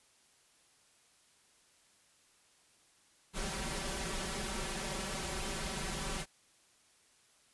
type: noise with comb filter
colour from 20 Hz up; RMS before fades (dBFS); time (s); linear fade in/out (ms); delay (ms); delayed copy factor
pink; -38; 3.33-6.26; 50; 5.2; +1
effects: white hiss -67 dBFS RMS until 7.53 s + resampled to 24000 Hz